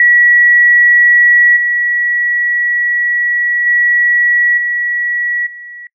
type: tone with level steps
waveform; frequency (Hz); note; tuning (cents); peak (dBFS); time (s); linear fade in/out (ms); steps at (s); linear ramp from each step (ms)
sine; 1931; B6; -39; -5 / -11 / -8 / -13 / -28; 0-5.87; 2; 1.56 / 3.66 / 4.57 / 5.46; 10
effects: noise-tail reverb RT60 0.1 s tail -24 dB re dry